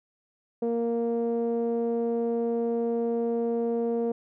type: tone with low-pass filter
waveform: sawtooth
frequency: 233.1 Hz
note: A#3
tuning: in tune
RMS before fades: -27 dBFS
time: 0.62-4.12 s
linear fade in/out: 5 ms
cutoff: 530 Hz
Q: 4.9
effects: none